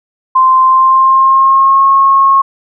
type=tone with pitch glide; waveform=sine; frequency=1042 to 1088.1 Hz; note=C6 to C#6; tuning=-7 to -33 cents; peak=-4 dBFS; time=0.35-2.42 s; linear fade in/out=10 ms; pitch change=+74 cents; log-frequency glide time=0.62-1.86 s; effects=none